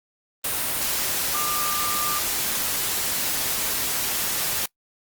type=tone in noise; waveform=sine; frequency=1195 Hz; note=D6; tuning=30 cents sharp; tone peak=-27 dBFS; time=1.34-2.19 s; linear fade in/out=5 ms; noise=white; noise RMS=-25 dBFS; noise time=0.44-4.66 s; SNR=-5 dB; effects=noise-tail reverb RT60 0.1 s tail -24 dB re dry + Opus 32 kbps

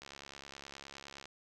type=click train; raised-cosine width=0.2 ms; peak=-30 dBFS; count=87; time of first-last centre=0.02-1.256 s; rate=69.6 Hz; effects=none

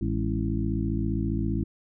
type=harmonic tone with a mistuned harmonic; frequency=55 Hz; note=A1; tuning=in tune; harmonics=1 / 2 / 3 / 4 / 5 / 6; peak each=-30 / -30 / -34 / -31 / -33 / -33 dBFS; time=0.01-1.64 s; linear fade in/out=5 ms; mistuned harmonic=4; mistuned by=-100 cents; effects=none

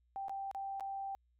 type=tone with dropouts; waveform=sine; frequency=784 Hz; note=G5; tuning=in tune; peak=-38 dBFS; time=0.16-1.15 s; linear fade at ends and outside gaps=0 ms; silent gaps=0.283-0.295 / 0.513-0.548 / 0.798-0.807 s; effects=added 60 Hz sine -70 dBFS peak until 1.39 s

